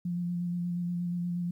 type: tone with vibrato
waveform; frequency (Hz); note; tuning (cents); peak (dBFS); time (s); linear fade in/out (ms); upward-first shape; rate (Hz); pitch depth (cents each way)
sine; 174.9; F3; +3; -29; 0.05-1.51; 5; square; 8.4; 15
effects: 11-bit